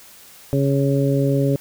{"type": "harmonic tone", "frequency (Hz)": 138.59, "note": "C#3", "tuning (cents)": 0, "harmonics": [1, 2, 3, 4], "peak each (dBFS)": [-18, -21, -23, -24], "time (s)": [0.53, 1.56], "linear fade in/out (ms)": 0, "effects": ["white hiss -45 dBFS RMS until 1.6 s"]}